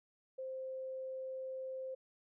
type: tone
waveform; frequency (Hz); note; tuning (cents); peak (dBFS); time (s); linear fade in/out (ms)
sine; 523.3; C5; 0; -40; 0.38-1.95; 10
effects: none